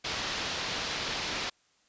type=low-pass noise; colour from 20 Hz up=white; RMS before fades=-34 dBFS; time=0.04-1.5 s; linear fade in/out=10 ms; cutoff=5100 Hz; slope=24 dB/octave; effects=white hiss -68 dBFS RMS until 1.88 s + resampled to 16000 Hz